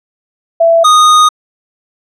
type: tone pair in turn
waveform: sine / square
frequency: 666 / 1237.8 Hz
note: E5 / D#6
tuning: +18 / -9 cents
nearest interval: major seventh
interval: 1073 cents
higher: second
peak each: -4 dBFS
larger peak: neither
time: 0.6-0.84 / 0.84-1.29 s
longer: second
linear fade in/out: 10 ms
effects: low-pass 8000 Hz 12 dB/octave